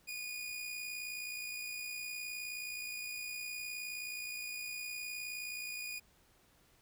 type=tone with amplitude modulation; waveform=sawtooth; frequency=2456 Hz; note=D#7; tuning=23 cents flat; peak=-35 dBFS; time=0.07-6 s; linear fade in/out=20 ms; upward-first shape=sine; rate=59.3 Hz; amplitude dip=40%; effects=pink hiss -68 dBFS RMS until 6.81 s